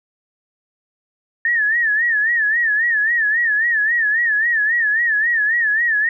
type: tone with vibrato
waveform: sine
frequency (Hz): 1793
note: A6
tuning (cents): +32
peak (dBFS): -14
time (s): 1.45-6.09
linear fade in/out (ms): 2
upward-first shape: sine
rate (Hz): 3.7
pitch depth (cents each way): 120
effects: none